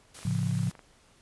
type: noise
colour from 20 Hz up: white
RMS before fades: -46 dBFS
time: 0.14-0.72 s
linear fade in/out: 10 ms
type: click train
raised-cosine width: 0.5 ms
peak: -33 dBFS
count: 16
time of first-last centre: 0.19-0.792 s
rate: 24.9 Hz
type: chord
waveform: sine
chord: A augmented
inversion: none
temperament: equal with one note detuned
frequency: 110 / 138.11 / 174.61 Hz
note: A2 / C#3 / E#3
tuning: 0 / -6 / 0 cents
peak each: -30 / -30 / -30 dBFS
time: 0.25-0.7 s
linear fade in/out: 5 ms
effects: pink hiss -61 dBFS RMS until 1.21 s + resampled to 24000 Hz